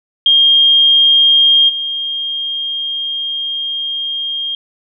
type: tone with level steps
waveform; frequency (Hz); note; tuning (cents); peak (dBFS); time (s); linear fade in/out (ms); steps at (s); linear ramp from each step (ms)
sine; 3222; G7; +47; -6 / -17; 0.26-4.55; 2; 1.68; 20
effects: none